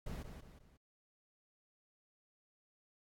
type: noise with echo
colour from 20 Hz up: brown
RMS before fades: -43 dBFS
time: 0.06-0.23 s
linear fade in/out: 5 ms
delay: 180 ms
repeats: 3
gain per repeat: -7 dB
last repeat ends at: 0.77 s
effects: AAC 64 kbps